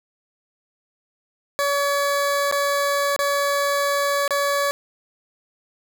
20% pulse tone with dropouts, 567 Hz, C#5, 39 cents sharp, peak -14 dBFS, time 1.59-4.71 s, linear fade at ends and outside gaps 0 ms, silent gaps 2.513-2.524 / 3.163-3.19 / 4.278-4.307 s, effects none

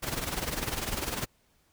pink noise with tremolo, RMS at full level -30 dBFS, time 0.02-1.26 s, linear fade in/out 20 ms, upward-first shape sine, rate 20 Hz, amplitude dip 70%, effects pink hiss -68 dBFS RMS until 1.72 s

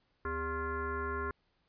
sine tone with frequency modulation, 733 Hz, F#5, 16 cents flat, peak -33 dBFS, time 0.25-1.31 s, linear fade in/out 2 ms, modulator 329 Hz, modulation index 2.5, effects pink hiss -75 dBFS RMS until 1.68 s + resampled to 11025 Hz

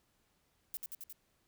violet noise with echo, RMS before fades -40 dBFS, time 0.74-0.77 s, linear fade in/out 0 ms, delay 89 ms, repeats 4, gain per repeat -2 dB, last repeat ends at 1.126 s, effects pink hiss -75 dBFS RMS until 1.47 s

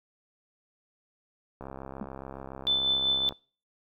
click train, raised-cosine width 1 ms, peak -26 dBFS, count 116, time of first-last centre 1.61-3.324 s, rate 67.1 Hz
sine tone with exponential decay, 207.7 Hz, G#3, in tune, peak -29 dBFS, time 2.01-2.1 s, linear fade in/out 5 ms, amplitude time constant 18 ms
sine tone with tremolo, 3520 Hz, A7, in tune, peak -21 dBFS, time 2.67-3.29 s, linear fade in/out 0 ms, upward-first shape triangle, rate 5.2 Hz, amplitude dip 45%
effects noise-tail reverb RT60 0.4 s tail -26 dB re dry

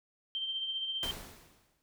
sine tone with tremolo, 3136 Hz, G7, in tune, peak -31 dBFS, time 0.35-1.11 s, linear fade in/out 0 ms, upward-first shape triangle, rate 15 Hz, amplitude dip 50%
pink noise with exponential decay, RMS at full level -38 dBFS, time 1.03-1.82 s, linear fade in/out 0 ms, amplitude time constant 170 ms
effects none

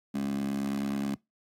15% pulse tone with high-pass filter, 69.3 Hz, C#2, in tune, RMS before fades -31 dBFS, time 0.14-1.15 s, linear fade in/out 10 ms, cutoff 230 Hz, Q 5.5, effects noise-tail reverb RT60 0.2 s tail -23 dB re dry + AAC 48 kbps

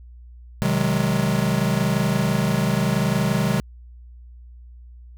square chord, Ab dominant seventh, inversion first, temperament just, 129.78 / 155.74 / 186.89 / 207.7 Hz, C3 / Eb3 / Gb3 / Ab3, -14 / +2 / +18 / 0 cents, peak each -25 dBFS, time 0.62-3.6 s, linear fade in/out 0 ms, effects added 60 Hz sine -40 dBFS peak until 5.17 s

